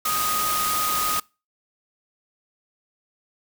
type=tone in noise; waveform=sine; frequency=1244.5 Hz; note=D#6; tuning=in tune; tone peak=-24 dBFS; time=0.05-1.2 s; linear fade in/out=5 ms; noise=white; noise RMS=-26 dBFS; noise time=0.05-1.2 s; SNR=-1 dB; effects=noise-tail reverb RT60 0.3 s tail -25 dB re dry